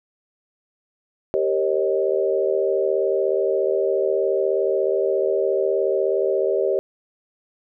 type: chord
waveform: sine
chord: Eb dominant seventh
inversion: first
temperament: equal with one note detuned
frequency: 392 / 466.2 / 543 / 622.3 Hz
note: G4 / Bb4 / Db5 / Eb5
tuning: 0 / 0 / -36 / 0 cents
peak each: -21 / -26 / -23 / -25 dBFS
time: 1.34-6.79 s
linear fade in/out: 0 ms
effects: none